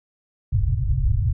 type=low-pass noise; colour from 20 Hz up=white; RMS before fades=-20 dBFS; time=0.52-1.33 s; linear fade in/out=10 ms; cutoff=130 Hz; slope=96 dB/octave; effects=none